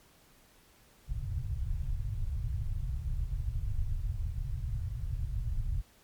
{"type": "low-pass noise", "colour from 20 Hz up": "pink", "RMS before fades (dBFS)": -33, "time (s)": [1.07, 5.83], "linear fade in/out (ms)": 50, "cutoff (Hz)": 130, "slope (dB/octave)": 48, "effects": ["pink hiss -62 dBFS RMS until 6.03 s", "MP3 96 kbps"]}